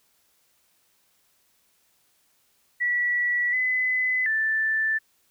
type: tone with pitch steps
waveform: sine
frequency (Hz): 1945 / 2016 / 1764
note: B6 / B6 / A6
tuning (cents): -27 / +35 / +4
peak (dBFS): -21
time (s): 2.8-4.99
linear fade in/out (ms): 20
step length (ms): 730
effects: white hiss -66 dBFS RMS until 5.3 s